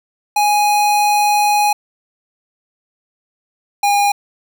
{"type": "tone pair in turn", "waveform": "square", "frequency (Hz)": [830.6, 813.5], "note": ["G#5", "G#5"], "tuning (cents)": [0, -36], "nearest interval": "unison", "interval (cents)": 36, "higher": "first", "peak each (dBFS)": -12, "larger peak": "neither", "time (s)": [[0.36, 1.73], [3.83, 4.12]], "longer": "first", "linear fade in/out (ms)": 5, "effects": []}